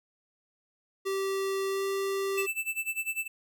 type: tone with pitch glide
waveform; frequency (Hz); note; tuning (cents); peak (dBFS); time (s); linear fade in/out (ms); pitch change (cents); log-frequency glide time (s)
square; 388.5 to 391.2; G4 to G4; -16 to -4; -29; 1.05-2.47; 20; +12; 1.69-1.84
type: tone with tremolo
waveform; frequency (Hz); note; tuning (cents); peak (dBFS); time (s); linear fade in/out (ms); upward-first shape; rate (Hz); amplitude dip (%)
square; 2646; E7; +6; -28; 2.37-3.28; 10; sine; 10; 90
effects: none